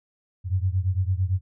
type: beating tone pair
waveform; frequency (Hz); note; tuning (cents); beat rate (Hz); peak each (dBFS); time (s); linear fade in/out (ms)
sine; 90.1 / 99; F#2 / G2; -45 / +18; 8.9; -23 / -25; 0.44-1.41; 50
effects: none